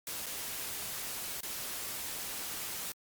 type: noise with dropouts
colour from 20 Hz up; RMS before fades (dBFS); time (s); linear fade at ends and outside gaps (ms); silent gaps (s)
white; -39; 0.07-2.92; 1; 0.26-0.265 / 1.406-1.431
effects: Opus 48 kbps